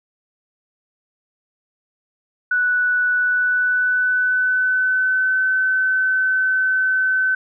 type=tone with pitch glide; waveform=sine; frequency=1480 to 1522.5 Hz; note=F#6 to F#6; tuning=0 to +49 cents; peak=-15 dBFS; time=2.51-7.35 s; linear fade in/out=5 ms; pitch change=+49 cents; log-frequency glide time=3.14-5.42 s; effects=none